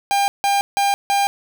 45% pulse tone bursts, 800 Hz, G5, 35 cents sharp, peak -15 dBFS, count 4, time 0.11-1.27 s, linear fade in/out 0 ms, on 170 ms, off 160 ms, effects none

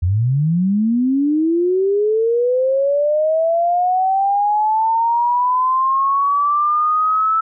sine linear sweep, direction up, 82.41 to 1318.5 Hz, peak -13 dBFS, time 0.02-7.41 s, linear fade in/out 10 ms, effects none

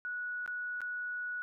sine tone with dropouts, 1467 Hz, F#6, 15 cents flat, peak -35 dBFS, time 0.05-1.42 s, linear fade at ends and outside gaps 0 ms, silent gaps 0.461-0.477 / 0.806-0.816 s, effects none

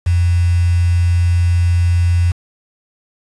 sine tone with quantisation, 87.31 Hz, F2, in tune, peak -10 dBFS, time 0.06-2.32 s, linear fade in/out 10 ms, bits 5, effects resampled to 24000 Hz

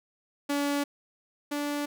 sawtooth tone pair in turn, 285.7 / 290.7 Hz, D4 / D4, -48 / -18 cents, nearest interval unison, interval 30 cents, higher second, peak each -22 / -25 dBFS, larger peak first, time 0.49-0.84 / 1.51-1.86 s, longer neither, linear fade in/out 10 ms, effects none

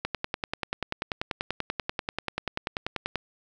click train, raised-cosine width 0.3 ms, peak -12 dBFS, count 33, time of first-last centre 0.05-3.157 s, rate 10.3 Hz, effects none

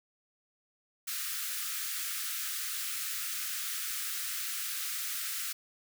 white high-pass noise, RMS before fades -36 dBFS, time 1.07-5.53 s, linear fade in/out 10 ms, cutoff 1200 Hz, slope 96 dB/octave, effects none

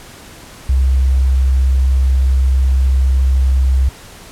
sine tone, 65.7 Hz, C2, 8 cents sharp, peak -9 dBFS, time 0.69-3.89 s, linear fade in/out 5 ms, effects pink hiss -37 dBFS RMS until 4.31 s + low-pass 12000 Hz 12 dB/octave

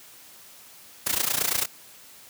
white noise with amplitude modulation, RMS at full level -22 dBFS, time 1.06-1.66 s, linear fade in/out 10 ms, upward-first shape sine, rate 28.8 Hz, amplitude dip 85%, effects white hiss -49 dBFS RMS until 2.29 s + high-pass 80 Hz 12 dB/octave

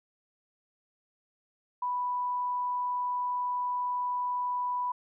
sine tone, 987.8 Hz, B5, in tune, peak -28 dBFS, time 1.82-4.92 s, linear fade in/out 5 ms, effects none

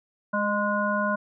harmonic tone with a mistuned harmonic, 207.7 Hz, G#3, in tune, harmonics 1 / 3 / 5 / 7, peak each -28 / -28 / -28 / -28 dBFS, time 0.33-1.16 s, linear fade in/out 10 ms, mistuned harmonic 3, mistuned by -25 cents, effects none

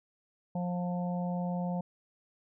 harmonic tone, 177.4 Hz, F3, 27 cents sharp, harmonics 1 / 3 / 4 / 5, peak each -31 / -40 / -41 / -44 dBFS, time 0.55-1.81 s, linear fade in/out 5 ms, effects none

